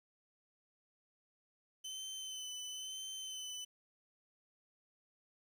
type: tone with vibrato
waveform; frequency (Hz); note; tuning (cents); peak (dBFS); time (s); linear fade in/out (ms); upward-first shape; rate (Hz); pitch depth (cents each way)
25% pulse; 3047; G7; -50; -39; 1.84-3.65; 10; sine; 1; 25
effects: 11-bit